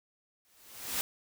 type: noise with exponential growth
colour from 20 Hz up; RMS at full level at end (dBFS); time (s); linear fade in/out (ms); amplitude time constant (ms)
white; -30; 0.45-1.01; 0; 120
effects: none